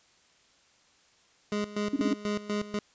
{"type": "tone with tremolo", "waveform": "25% pulse", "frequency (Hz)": 207.7, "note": "G#3", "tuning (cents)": 0, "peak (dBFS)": -24, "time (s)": [1.52, 2.79], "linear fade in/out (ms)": 2, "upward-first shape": "square", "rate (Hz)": 4.1, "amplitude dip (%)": 80}
{"type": "tone bursts", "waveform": "sine", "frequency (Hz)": 277.2, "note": "C#4", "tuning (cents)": 0, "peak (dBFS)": -23, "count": 4, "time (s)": [1.93, 2.14], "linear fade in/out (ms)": 5, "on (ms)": 33, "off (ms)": 26}
{"effects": ["white hiss -63 dBFS RMS until 2.94 s", "resampled to 16000 Hz"]}